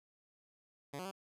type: tone with pitch steps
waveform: 10% pulse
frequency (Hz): 141.6 / 183 / 193.7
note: C#3 / F#3 / G3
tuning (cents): +37 / -19 / -20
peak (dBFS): -33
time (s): 0.93-1.113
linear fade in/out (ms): 10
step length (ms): 61
effects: resampled to 32000 Hz